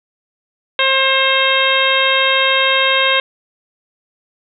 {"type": "harmonic tone", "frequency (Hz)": 533, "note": "C5", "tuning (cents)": 32, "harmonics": [1, 2, 3, 4, 5, 6, 7], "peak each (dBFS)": [-19, -19, -19, -19, -19, -19, -19], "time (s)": [0.79, 3.2], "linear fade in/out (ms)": 2, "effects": []}